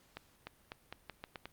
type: accelerating click train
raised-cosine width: 0.3 ms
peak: -27 dBFS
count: 8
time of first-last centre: 0.17-1.456 s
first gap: 300 ms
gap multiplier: 0.83
effects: pink hiss -67 dBFS RMS until 1.52 s + Opus 48 kbps